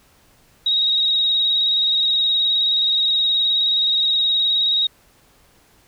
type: tone with vibrato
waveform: sine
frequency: 3780 Hz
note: A#7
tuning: 23 cents sharp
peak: -15 dBFS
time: 0.66-4.87 s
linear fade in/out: 5 ms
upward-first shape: square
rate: 19 Hz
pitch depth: 24 cents each way
effects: pink hiss -55 dBFS RMS until 5.87 s